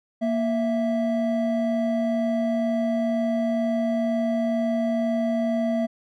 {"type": "tone pair together", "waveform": "triangle", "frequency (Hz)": [233.7, 659], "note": ["A#3", "E5"], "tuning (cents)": [5, -1], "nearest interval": "octave + tritone", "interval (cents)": 1794, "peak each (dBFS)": [-21, -23], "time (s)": [0.21, 5.87], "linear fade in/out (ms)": 20, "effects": []}